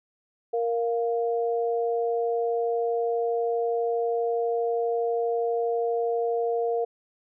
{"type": "tone pair together", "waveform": "sine", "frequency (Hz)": [466.2, 698.5], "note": ["A#4", "F5"], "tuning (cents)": [0, 0], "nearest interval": "perfect fifth", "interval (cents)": 700, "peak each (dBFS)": [-24, -29], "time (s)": [0.53, 6.85], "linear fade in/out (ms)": 10, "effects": []}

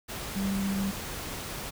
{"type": "tone in noise", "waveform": "sine", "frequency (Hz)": 196, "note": "G3", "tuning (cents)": 0, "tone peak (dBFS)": -27, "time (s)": [0.35, 0.92], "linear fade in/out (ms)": 20, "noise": "pink", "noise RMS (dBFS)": -37, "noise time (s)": [0.08, 1.71], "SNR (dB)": 7, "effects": []}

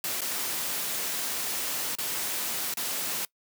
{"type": "noise with dropouts", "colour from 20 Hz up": "white", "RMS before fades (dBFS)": -31, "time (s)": [0.04, 3.25], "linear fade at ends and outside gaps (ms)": 1, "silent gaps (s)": [[0.207, 0.217], [1.953, 1.985], [2.739, 2.771]], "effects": ["noise-tail reverb RT60 0.1 s tail -23 dB re dry", "high-pass 150 Hz 12 dB/octave"]}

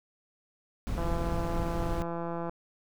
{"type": "noise", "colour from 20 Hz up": "brown", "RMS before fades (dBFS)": -32, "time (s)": [0.87, 2.02], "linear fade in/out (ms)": 0}
{"type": "click train", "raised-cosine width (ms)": 1, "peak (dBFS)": -22, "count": 257, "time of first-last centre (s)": [0.98, 2.495], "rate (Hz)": 169}
{"effects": []}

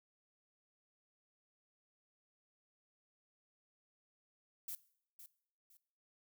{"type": "noise with echo", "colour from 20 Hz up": "violet", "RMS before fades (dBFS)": -44, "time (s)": [4.68, 4.75], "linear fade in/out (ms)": 2, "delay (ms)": 510, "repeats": 2, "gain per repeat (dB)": -11, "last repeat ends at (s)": 5.77, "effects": ["noise-tail reverb RT60 0.6 s tail -19 dB re dry"]}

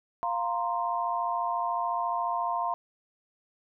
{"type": "chord", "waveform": "sine", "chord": "F suspended fourth", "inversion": "none", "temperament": "equal", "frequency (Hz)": [698.5, 932.3, 1046.5], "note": ["F5", "Bb5", "C6"], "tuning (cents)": [0, 0, 0], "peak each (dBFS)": -31, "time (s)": [0.23, 2.74], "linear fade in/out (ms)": 0, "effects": []}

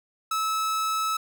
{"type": "tone", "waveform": "45% pulse", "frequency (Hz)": 1300, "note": "E6", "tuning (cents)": -24, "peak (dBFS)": -24, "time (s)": [0.31, 1.17], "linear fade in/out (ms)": 5, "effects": []}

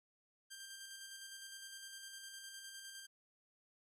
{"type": "tone with tremolo", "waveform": "10% pulse", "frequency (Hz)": 1584, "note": "G6", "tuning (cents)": 18, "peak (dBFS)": -40, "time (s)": [0.5, 3.07], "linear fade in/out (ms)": 20, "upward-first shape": "square", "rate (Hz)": 9.8, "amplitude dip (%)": 30, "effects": []}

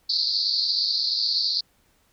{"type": "band-pass noise", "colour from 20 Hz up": "pink", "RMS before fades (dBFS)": -24, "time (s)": [0.09, 1.61], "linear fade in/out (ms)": 10, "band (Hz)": [4200, 4800], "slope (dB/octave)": 96, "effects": ["pink hiss -64 dBFS RMS until 2.12 s"]}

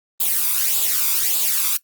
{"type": "noise with flanger", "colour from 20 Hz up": "blue", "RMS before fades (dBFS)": -19, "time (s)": [0.2, 1.77], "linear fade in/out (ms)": 5, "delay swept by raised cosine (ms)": [0.25, 0.86], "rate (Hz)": 1.7, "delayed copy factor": 0.65, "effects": ["noise-tail reverb RT60 0.1 s tail -18 dB re dry", "Opus 32 kbps"]}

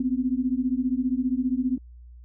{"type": "beating tone pair", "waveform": "sine", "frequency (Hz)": [247.8, 262.8], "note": ["B3", "C4"], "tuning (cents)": [6, 8], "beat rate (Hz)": 15, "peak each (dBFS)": -25, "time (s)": [0, 1.78], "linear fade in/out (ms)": 5, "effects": ["added 60 Hz sine -43 dBFS peak until 2.24 s"]}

